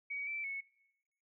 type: tone with pitch steps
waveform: sine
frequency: 2259 / 2329 / 2203 Hz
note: C#7 / D7 / C#7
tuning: +32 / -15 / -11 cents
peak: -37 dBFS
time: 0.1-0.61 s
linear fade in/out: 10 ms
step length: 170 ms
effects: noise-tail reverb RT60 0.9 s tail -23 dB re dry